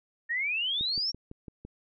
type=exponential sweep; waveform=sine; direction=up; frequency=1812 to 5640 Hz; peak=-27 dBFS; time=0.29-1.12 s; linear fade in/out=20 ms
type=click train; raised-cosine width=3 ms; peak=-29 dBFS; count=6; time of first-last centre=0.81-1.65 s; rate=5.95 Hz
effects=none